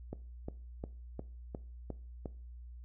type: click train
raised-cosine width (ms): 2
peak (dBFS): -26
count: 7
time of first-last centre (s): 0.13-2.258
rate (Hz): 2.82
effects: noise-tail reverb RT60 0.4 s tail -19 dB re dry + added 60 Hz sine -46 dBFS peak until 2.84 s